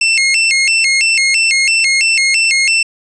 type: tone with vibrato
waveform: sawtooth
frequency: 2400 Hz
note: D7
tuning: 37 cents sharp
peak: -6 dBFS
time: 0.01-2.83 s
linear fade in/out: 5 ms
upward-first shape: square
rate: 3 Hz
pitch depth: 190 cents each way
effects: resampled to 22050 Hz + 7-bit